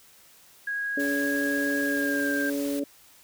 sine tone with pitch glide, 1648 to 1586.4 Hz, G#6 to G6, -14 to +20 cents, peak -27 dBFS, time 0.67-2.5 s, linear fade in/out 5 ms, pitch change -66 cents, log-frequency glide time 1.84-2.31 s
harmonic tone, 141.8 Hz, C#3, 40 cents sharp, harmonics 2 / 3 / 4, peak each -27 / -35 / -33 dBFS, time 0.97-2.84 s, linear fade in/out 5 ms
white noise, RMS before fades -40 dBFS, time 0.99-2.8 s, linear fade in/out 10 ms
effects white hiss -55 dBFS RMS until 3.23 s

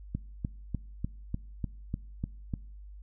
click train, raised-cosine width 5 ms, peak -19 dBFS, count 9, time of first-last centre 0.15-2.538 s, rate 3.35 Hz, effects noise-tail reverb RT60 0.6 s tail -23 dB re dry + added 50 Hz sine -44 dBFS peak until 3.02 s

